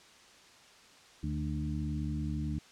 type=harmonic tone with a mistuned harmonic; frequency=74.8 Hz; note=D2; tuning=32 cents sharp; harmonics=1 / 2 / 3 / 4; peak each=-36 / -36 / -39 / -40 dBFS; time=1.23-2.59 s; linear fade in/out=5 ms; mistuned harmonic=3; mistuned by=-29 cents; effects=white hiss -57 dBFS RMS until 2.71 s + low-pass 6000 Hz 12 dB/octave